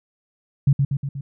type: tone with echo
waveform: sine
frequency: 138.59 Hz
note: C#3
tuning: in tune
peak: -11 dBFS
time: 0.67-0.73 s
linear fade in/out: 5 ms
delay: 120 ms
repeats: 4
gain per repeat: -4 dB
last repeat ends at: 1.21 s
effects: none